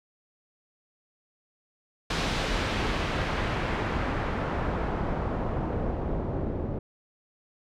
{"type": "noise with low-pass filter sweep", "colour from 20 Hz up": "pink", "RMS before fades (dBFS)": -29, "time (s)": [2.1, 6.79], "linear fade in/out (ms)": 5, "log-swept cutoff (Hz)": [4700, 460], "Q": 0.84, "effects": []}